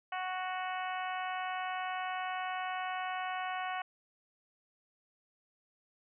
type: harmonic tone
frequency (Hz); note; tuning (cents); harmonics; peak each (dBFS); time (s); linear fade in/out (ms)
370; F#4; 0; 2 / 3 / 4 / 5 / 6 / 7 / 8; -37 / -41 / -43 / -45 / -47 / -48 / -49; 0.12-3.82; 5
effects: none